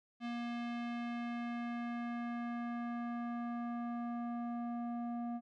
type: tone with low-pass filter sweep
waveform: square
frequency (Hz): 237.5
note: A#3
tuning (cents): +33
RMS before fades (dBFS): -40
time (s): 0.2-5.41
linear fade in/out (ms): 50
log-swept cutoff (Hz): 3200 to 770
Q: 1.3
effects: none